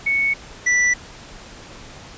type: tone pair in turn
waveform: sine / square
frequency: 2217 / 1969.7 Hz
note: C#7 / B6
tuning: 0 / -5 cents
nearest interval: major second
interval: 205 cents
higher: first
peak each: -16 / -15 dBFS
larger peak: second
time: 0.06-0.34 / 0.66-0.94 s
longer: neither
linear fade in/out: 10 ms
effects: pink hiss -40 dBFS RMS until 2.17 s + resampled to 16000 Hz